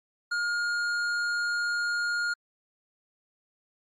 triangle tone with tanh clipping, 1421 Hz, F6, 30 cents sharp, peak -28 dBFS, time 0.31-2.34 s, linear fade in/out 10 ms, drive 17 dB, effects low-pass 8000 Hz 12 dB/octave + Opus 48 kbps

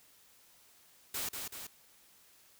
white noise with echo, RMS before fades -37 dBFS, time 1.14-1.29 s, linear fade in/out 5 ms, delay 190 ms, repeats 2, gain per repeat -4 dB, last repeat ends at 1.67 s, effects white hiss -63 dBFS RMS until 2.59 s

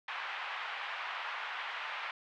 pink band-pass noise, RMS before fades -40 dBFS, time 0.08-2.11 s, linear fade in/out 2 ms, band 870 to 3000 Hz, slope 24 dB/octave, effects none

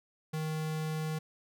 square tone, 156.5 Hz, D#3, 10 cents sharp, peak -33 dBFS, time 0.33-1.19 s, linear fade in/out 10 ms, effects none

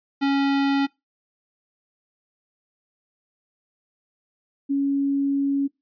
square / sine tone pair in turn, 277.2 / 278.3 Hz, C#4 / C#4, 0 / +7 cents, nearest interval unison, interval 7 cents, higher second, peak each -19 dBFS, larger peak neither, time 0.21-0.87 / 4.69-5.68 s, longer second, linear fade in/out 20 ms, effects noise-tail reverb RT60 0.2 s tail -22 dB re dry + resampled to 11025 Hz

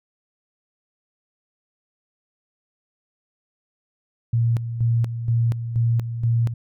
sine tone with tremolo, 116.54 Hz, A#2, in tune, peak -16 dBFS, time 4.33-6.54 s, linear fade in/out 5 ms, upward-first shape square, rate 2.1 Hz, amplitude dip 65%, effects none

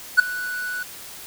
triangle tone with ADSR envelope, 1480 Hz, F#6, in tune, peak -4 dBFS, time 0.17-0.83 s, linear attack 25 ms, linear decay 6 ms, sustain -20 dB, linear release 4 ms, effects white hiss -39 dBFS RMS until 1.26 s

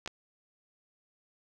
clicks, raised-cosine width 0.2 ms, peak -20 dBFS, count 2, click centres 0.061 / 0.076 s, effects none

